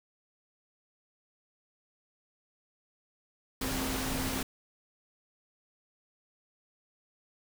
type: tone in noise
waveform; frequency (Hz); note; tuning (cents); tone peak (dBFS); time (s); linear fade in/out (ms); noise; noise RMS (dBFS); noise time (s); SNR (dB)
sine; 261.6; C4; 0; -36; 3.61-4.43; 5; pink; -34; 3.61-4.43; -5
effects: none